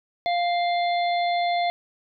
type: harmonic tone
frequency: 698.5 Hz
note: F5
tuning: in tune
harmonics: 1 / 3 / 5 / 6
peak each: -21 / -31 / -35 / -37 dBFS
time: 0.26-1.7 s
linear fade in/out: 0 ms
effects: none